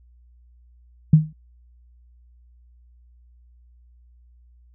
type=tone with exponential decay; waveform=sine; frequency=155.5 Hz; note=D#3; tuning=1 cent flat; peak=-5 dBFS; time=1.13-1.33 s; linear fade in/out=5 ms; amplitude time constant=42 ms; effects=added 60 Hz sine -50 dBFS peak until 4.74 s